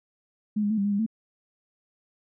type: tone with pitch steps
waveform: sine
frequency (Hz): 211.1 / 205.3 / 219 / 198.7 / 204.7 / 201 / 222.6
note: G#3 / G#3 / A3 / G3 / G#3 / G3 / A3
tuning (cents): +29 / -20 / -8 / +24 / -25 / +44 / +20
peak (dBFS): -22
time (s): 0.56-1.064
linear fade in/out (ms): 10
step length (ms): 72
effects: none